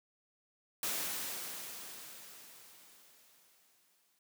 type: noise with exponential decay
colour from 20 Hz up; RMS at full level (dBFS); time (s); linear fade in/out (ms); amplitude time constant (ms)
white; -35; 0.83-4.19; 2; 730
effects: high-pass 150 Hz 12 dB/octave